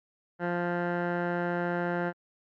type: tone with low-pass filter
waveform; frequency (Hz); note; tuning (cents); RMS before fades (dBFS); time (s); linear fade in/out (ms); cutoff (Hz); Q
15% pulse; 174.61; F3; 0; -30; 0.39-2.13; 50; 1400; 2.9
effects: Opus 48 kbps